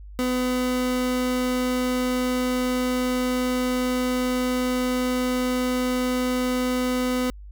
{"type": "tone", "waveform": "30% pulse", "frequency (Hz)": 251.8, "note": "B3", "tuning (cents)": 34, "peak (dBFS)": -19, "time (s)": [0.19, 7.3], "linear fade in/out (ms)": 0, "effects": ["added 50 Hz sine -38 dBFS peak until 7.51 s"]}